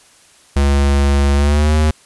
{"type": "tone with pitch glide", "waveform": "square", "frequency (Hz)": [70.2, 77], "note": ["C#2", "D#2"], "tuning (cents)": [22, -17], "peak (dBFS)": -11, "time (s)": [0.56, 1.91], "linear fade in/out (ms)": 5, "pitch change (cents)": 161, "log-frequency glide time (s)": [1.34, 1.75], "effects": ["white hiss -48 dBFS RMS until 2.05 s", "resampled to 24000 Hz"]}